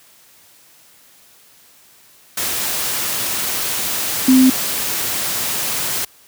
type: tone in noise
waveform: sine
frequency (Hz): 259.1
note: C4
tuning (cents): -17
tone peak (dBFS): -7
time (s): 4.28-4.5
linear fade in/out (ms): 5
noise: white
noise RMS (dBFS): -21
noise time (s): 2.37-6.05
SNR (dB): +11
effects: white hiss -49 dBFS RMS until 6.27 s + high-pass 60 Hz 12 dB/octave